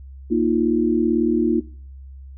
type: chord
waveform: sine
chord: Bb suspended fourth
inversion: none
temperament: equal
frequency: 233.1 / 311.1 / 349.2 Hz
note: Bb3 / Eb4 / F4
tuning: 0 / 0 / 0 cents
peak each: -20 / -21 / -20 dBFS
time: 0.3-1.61 s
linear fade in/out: 20 ms
effects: noise-tail reverb RT60 0.5 s tail -21 dB re dry + added 67 Hz sine -36 dBFS peak until 2.37 s